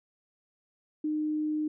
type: tone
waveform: sine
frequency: 305.5 Hz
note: D#4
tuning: 32 cents flat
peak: -27 dBFS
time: 1.04-1.68 s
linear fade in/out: 5 ms
effects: none